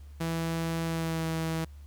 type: tone with pitch glide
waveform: sawtooth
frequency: 164.81 to 162.07 Hz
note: E3 to E3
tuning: 0 to -29 cents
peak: -25 dBFS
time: 0.2-1.65 s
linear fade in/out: 10 ms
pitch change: -29 cents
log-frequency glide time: 0.85-1.26 s
effects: added 72 Hz sine -44 dBFS peak until 1.86 s + pink hiss -64 dBFS RMS until 1.86 s